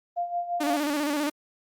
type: tone with tremolo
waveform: sine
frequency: 698.5 Hz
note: F5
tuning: in tune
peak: -24 dBFS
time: 0.16-0.78 s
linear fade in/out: 20 ms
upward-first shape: sine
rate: 5.8 Hz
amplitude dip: 70%
type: tone with vibrato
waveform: sawtooth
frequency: 293.7 Hz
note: D4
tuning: in tune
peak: -21 dBFS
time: 0.6-1.3 s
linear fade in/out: 10 ms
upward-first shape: square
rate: 15 Hz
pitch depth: 54 cents each way
effects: Opus 24 kbps